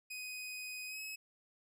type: tone with pitch glide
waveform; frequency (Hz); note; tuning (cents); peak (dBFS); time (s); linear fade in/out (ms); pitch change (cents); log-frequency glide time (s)
sawtooth; 2503 to 2566; D#7 to E7; +10 to -47; -39; 0.1-1.16; 10; +43; 0.87-1
effects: none